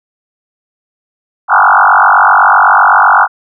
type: tone with frequency modulation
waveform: sine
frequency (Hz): 1117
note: C#6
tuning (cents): +13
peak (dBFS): -3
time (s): 1.48-3.28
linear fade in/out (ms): 50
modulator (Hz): 47.9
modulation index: 7.6
effects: none